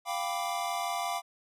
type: chord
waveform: square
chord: G dominant seventh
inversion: third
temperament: equal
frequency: 698.5 / 784 / 987.8 / 1174.7 Hz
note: F5 / G5 / B5 / D6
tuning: 0 / 0 / 0 / 0 cents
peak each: -35 / -37 / -39 / -38 dBFS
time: 0.05-1.22 s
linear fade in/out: 50 ms
effects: resampled to 32000 Hz